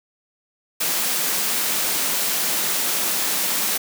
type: high-pass noise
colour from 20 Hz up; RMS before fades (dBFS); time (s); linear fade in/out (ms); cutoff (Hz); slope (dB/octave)
white; -22; 0.8-3.78; 10; 150; 48
effects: none